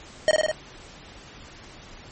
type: tone with echo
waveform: square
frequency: 622.3 Hz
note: D#5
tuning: in tune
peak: -15 dBFS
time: 0.28-0.31 s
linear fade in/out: 0 ms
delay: 51 ms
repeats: 4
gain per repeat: -2 dB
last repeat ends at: 0.514 s
effects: pink hiss -45 dBFS RMS until 2.11 s + MP3 32 kbps